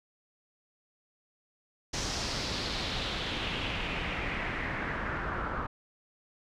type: noise with low-pass filter sweep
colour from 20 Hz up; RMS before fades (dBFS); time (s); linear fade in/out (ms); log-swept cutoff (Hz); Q
pink; -34; 1.93-5.67; 10; 5900 to 1300; 2.8
effects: none